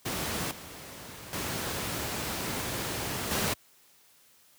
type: noise with level steps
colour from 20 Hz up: pink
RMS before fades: -32 / -44 / -33 / -28 dBFS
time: 0.05-3.54 s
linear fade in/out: 10 ms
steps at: 0.51 / 1.33 / 3.31 s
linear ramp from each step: 2 ms
effects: white hiss -61 dBFS RMS until 4.58 s + high-pass 80 Hz 12 dB/octave